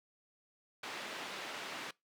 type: band-pass noise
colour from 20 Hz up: white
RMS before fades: -44 dBFS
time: 0.83-1.91 s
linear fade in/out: 5 ms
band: 240 to 2900 Hz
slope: 12 dB/octave
effects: noise-tail reverb RT60 0.2 s tail -23 dB re dry